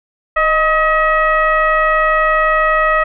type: tone with frequency modulation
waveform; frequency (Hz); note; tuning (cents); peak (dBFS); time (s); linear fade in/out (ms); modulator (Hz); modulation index
sine; 1268; D#6; +32; -10; 0.36-3.04; 10; 647; 1.2
effects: none